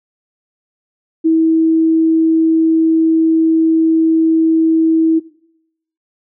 sine tone, 323.2 Hz, E4, 34 cents flat, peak -8 dBFS, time 1.24-5.2 s, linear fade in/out 20 ms, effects noise-tail reverb RT60 0.8 s tail -20 dB re dry

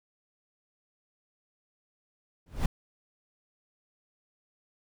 brown noise with exponential growth, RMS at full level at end -21 dBFS, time 2.46-2.66 s, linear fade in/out 5 ms, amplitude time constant 43 ms, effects none

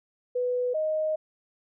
sine tone pair in turn, 495.5 / 622.8 Hz, B4 / D#5, +6 / +2 cents, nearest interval major third, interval 396 cents, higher second, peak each -24 dBFS, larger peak neither, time 0.35-0.74 / 0.74-1.16 s, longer second, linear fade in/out 10 ms, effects none

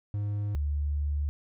triangle / sine tone pair in turn, 103 / 72.83 Hz, G#2 / D2, -14 / -14 cents, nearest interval tritone, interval 600 cents, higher first, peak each -26 dBFS, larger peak neither, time 0.14-0.55 / 0.55-1.29 s, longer second, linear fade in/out 0 ms, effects none

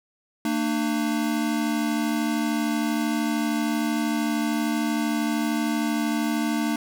square tone pair together, 227.2 / 300.2 Hz, A#3 / D4, -44 / +38 cents, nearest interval perfect fourth, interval 482 cents, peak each -26 dBFS, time 0.45-6.76 s, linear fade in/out 2 ms, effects none

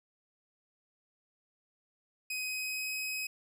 sawtooth tone with pitch glide, 2516 to 2534 Hz, D#7 to D#7, +19 to +31 cents, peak -31 dBFS, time 2.3-3.27 s, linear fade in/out 5 ms, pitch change +12 cents, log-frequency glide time 2.42-2.93 s, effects none

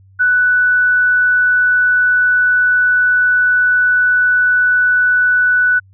sine tone, 1486 Hz, F#6, 7 cents sharp, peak -9 dBFS, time 0.19-5.8 s, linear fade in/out 20 ms, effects added 96 Hz sine -43 dBFS peak until 5.93 s

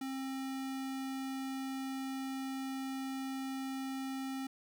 square tone, 266.6 Hz, C4, 33 cents sharp, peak -38 dBFS, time 0.01-4.47 s, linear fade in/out 5 ms, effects 12-bit

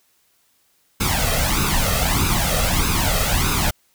pink noise with flanger, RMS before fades -19 dBFS, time 1-3.71 s, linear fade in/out 10 ms, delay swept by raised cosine 0.78 to 1.58 ms, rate 1.6 Hz, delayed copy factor +0.75, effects white hiss -62 dBFS RMS until 3.94 s

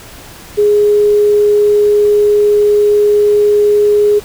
sine tone with quantisation, 415.3 Hz, G#4, in tune, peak -6 dBFS, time 0.57-4.2 s, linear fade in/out 20 ms, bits 6, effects pink hiss -34 dBFS RMS until 4.24 s

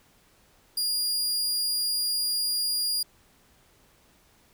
sawtooth tone, 4838 Hz, D#8, 49 cents flat, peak -22 dBFS, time 0.77-3.03 s, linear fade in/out 5 ms, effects pink hiss -61 dBFS RMS until 4.53 s

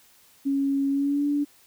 sine tone with pitch glide, 276.3 to 289.2 Hz, C#4 to D4, -6 to -27 cents, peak -21 dBFS, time 0.45-1.45 s, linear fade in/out 20 ms, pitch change +79 cents, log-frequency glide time 0.9-1.26 s, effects white hiss -57 dBFS RMS until 1.66 s

